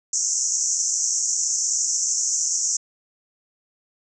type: band-pass noise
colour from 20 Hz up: pink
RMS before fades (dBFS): -23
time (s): 0.13-2.77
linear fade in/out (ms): 5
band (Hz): 5700 to 7500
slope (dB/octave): 96
effects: none